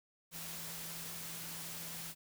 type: tone in noise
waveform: sine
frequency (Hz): 166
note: E3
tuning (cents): +12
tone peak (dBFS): -53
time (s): 0.31-2.15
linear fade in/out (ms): 50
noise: white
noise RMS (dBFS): -45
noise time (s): 0.31-2.15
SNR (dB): -11
effects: none

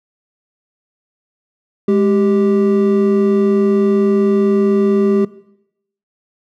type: tone pair together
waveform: triangle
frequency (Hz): 207.7 / 392.1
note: G#3 / G4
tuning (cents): 0 / 0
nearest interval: major seventh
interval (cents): 1100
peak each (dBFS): -11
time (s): 1.88-5.25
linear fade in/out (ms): 5
effects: noise-tail reverb RT60 0.8 s tail -19 dB re dry

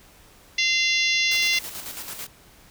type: harmonic tone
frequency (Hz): 690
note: F5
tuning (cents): -21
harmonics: 3 / 4 / 5 / 6 / 7 / 8 / 9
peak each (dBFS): -23 / -25 / -27 / -29 / -30 / -31 / -32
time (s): 0.58-1.59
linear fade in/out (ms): 5
type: noise with tremolo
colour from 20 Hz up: white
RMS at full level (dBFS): -34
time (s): 1.31-2.27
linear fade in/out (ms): 5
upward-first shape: square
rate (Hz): 9.1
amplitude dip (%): 45
effects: pink hiss -52 dBFS RMS until 2.7 s

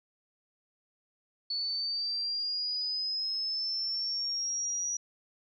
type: linear sweep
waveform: sine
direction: up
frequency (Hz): 4435 to 5820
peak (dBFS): -30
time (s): 1.5-4.97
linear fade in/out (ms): 5
effects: none

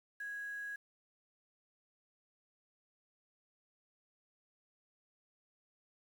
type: tone with quantisation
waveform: sine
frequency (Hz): 1657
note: G#6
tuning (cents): -4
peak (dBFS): -40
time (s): 0.2-0.76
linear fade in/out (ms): 5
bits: 10
effects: none

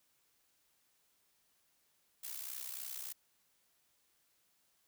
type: noise with amplitude modulation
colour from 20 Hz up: blue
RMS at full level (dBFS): -41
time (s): 2.23-3.13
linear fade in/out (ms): 10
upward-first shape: sine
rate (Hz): 63.3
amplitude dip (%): 75
effects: white hiss -75 dBFS RMS until 4.87 s

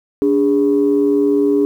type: tone pair together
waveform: sine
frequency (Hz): 289.1 / 408.8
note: D4 / G#4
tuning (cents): -27 / -27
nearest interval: tritone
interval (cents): 600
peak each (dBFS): -13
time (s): 0.22-1.65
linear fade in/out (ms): 0
effects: tanh soft clip ceiling -5 dBFS + 8-bit

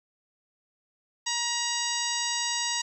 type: harmonic tone with a mistuned harmonic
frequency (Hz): 950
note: A#5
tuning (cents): +33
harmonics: 1 / 2 / 3 / 4 / 5 / 6 / 7 / 8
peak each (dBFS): -35 / -35 / -35 / -35 / -35 / -35 / -35 / -35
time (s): 1.26-2.82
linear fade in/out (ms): 10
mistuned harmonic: 8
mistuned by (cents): +35
effects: 10-bit

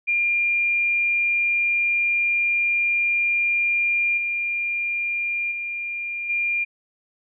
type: tone with level steps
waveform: sine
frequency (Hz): 2400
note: D7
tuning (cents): +37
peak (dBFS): -18 / -22 / -26 / -20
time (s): 0.07-6.65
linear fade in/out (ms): 20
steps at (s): 4.17 / 5.51 / 6.29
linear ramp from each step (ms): 10
effects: none

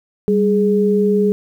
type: tone pair together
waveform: sine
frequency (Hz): 197.03 / 417.5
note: G3 / G#4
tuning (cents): +9 / +9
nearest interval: octave + minor second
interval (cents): 1300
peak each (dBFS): -15 / -14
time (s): 0.28-1.32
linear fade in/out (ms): 0
effects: 8-bit

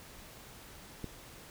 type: click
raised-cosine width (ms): 3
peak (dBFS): -25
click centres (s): 1.043
effects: pink hiss -52 dBFS RMS until 1.5 s

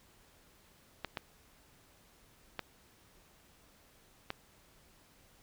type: clicks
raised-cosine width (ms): 0.3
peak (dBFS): -20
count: 4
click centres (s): 1.047 / 1.172 / 2.593 / 4.304
effects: pink hiss -64 dBFS RMS until 5.42 s

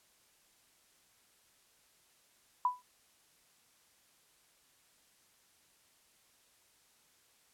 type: tone with exponential decay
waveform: sine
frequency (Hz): 993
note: B5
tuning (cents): +9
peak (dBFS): -23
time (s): 2.65-2.82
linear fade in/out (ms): 2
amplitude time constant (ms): 35
effects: white hiss -68 dBFS RMS until 7.53 s + low-pass 12000 Hz 12 dB/octave

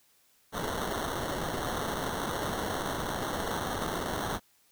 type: noise with sample-and-hold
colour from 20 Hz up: violet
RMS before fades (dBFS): -33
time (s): 0.52-4.4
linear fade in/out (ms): 50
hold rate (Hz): 2450
effects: white hiss -66 dBFS RMS until 4.71 s

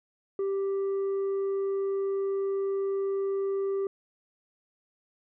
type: tone with tanh clipping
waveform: sine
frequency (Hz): 392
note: G4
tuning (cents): 0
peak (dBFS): -27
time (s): 0.39-3.87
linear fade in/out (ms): 2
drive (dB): 3
effects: none

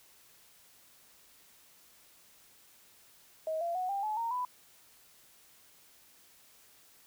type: tone with pitch steps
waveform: sine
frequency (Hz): 634 / 683.4 / 736.7 / 794.2 / 856.1 / 922.9 / 994.9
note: D#5 / F5 / F#5 / G5 / A5 / A#5 / B5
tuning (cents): +32 / -38 / -8 / +22 / -48 / -18 / +12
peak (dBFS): -31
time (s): 3.47-4.45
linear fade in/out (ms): 2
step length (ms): 140
effects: white hiss -61 dBFS RMS until 7.06 s

